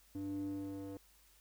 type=tone with band-pass filter sweep; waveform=square; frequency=98 Hz; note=G2; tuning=in tune; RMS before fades=-42 dBFS; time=0.15-0.97 s; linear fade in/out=0 ms; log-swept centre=260 to 390 Hz; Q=4.4; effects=added 50 Hz sine -69 dBFS peak until 1.4 s + white hiss -67 dBFS RMS until 1.4 s